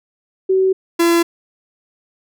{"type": "tone pair in turn", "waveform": ["sine", "45% pulse"], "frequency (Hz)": [379.1, 338.9], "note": ["F#4", "E4"], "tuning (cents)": [42, 48], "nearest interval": "major second", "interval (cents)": 194, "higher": "first", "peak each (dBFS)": -11, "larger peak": "neither", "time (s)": [[0.49, 0.73], [0.99, 1.23]], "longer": "neither", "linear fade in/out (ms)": 10, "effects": []}